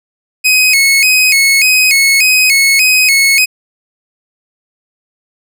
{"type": "tone with vibrato", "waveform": "sawtooth", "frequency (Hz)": 2349, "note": "D7", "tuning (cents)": 0, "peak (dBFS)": -3, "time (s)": [0.44, 3.46], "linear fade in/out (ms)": 20, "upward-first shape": "square", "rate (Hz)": 1.7, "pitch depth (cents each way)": 120, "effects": []}